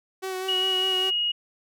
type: tone with vibrato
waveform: sawtooth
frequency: 375.9 Hz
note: F#4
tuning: 27 cents sharp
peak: -25 dBFS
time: 0.22-1.11 s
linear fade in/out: 20 ms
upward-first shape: sine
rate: 5 Hz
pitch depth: 22 cents each way
type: tone with pitch glide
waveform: sine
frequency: 2910 to 2883 Hz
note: F#7 to F#7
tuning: -29 to -46 cents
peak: -22 dBFS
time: 0.48-1.32 s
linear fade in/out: 10 ms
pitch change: -17 cents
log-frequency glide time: 0.75-1.1 s
effects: none